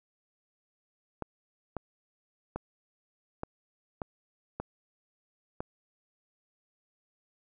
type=clicks; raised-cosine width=1 ms; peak=-20 dBFS; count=7; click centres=1.223 / 1.767 / 2.56 / 3.434 / 4.018 / 4.6 / 5.605 s; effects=none